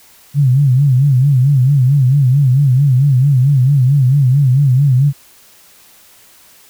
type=tone with vibrato; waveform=sine; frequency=134.6 Hz; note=C3; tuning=49 cents sharp; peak=-7 dBFS; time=0.34-5.13 s; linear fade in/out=50 ms; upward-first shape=sine; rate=4.5 Hz; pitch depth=140 cents each way; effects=white hiss -45 dBFS RMS until 6.69 s